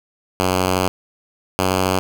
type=tone pair in turn; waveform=5% pulse; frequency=92.5 / 93.41 Hz; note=F#2 / F#2; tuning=0 / +17 cents; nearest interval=unison; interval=17 cents; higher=second; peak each=-5 dBFS; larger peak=neither; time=0.4-0.88 / 1.59-1.99 s; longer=first; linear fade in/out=0 ms; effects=7-bit